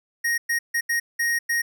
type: tone bursts at uneven times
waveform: square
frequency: 1871 Hz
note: A#6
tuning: 6 cents sharp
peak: -21 dBFS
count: 6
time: 0.24-0.38 / 0.49-0.59 / 0.74-0.81 / 0.89-1 / 1.19-1.39 / 1.49-1.62 s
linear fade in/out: 10 ms
effects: none